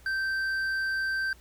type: tone with hard clipping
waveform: sine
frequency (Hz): 1559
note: G6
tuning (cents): -10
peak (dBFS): -28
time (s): 0.06-1.33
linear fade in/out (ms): 2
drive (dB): 5
effects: added 60 Hz sine -53 dBFS peak until 1.4 s + pink hiss -58 dBFS RMS until 1.4 s